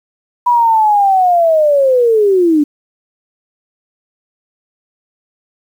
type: linear sweep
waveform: sine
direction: down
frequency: 982 to 285.2 Hz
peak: -7 dBFS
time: 0.46-2.64 s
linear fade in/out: 10 ms
effects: 7-bit